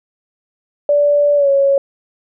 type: tone with pitch glide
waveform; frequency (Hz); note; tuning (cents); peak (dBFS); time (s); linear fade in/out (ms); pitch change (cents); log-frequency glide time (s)
sine; 581 to 553.5; D5 to C#5; -19 to -3; -9; 0.89-1.78; 2; -84; 1.36-1.49
effects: none